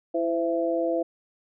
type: tone cluster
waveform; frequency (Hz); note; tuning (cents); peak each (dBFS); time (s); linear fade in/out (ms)
sine; 333 / 512 / 668; E4 / C5 / E5; +18 / -38 / +23; -27; 0.14-1.03; 10
effects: none